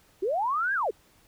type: linear two-way sweep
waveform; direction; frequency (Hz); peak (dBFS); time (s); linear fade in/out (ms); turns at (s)
sine; up then down; 343 to 1661.2 to 343; -24; 0.22-0.91; 10; 0.74
effects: pink hiss -61 dBFS RMS until 1.27 s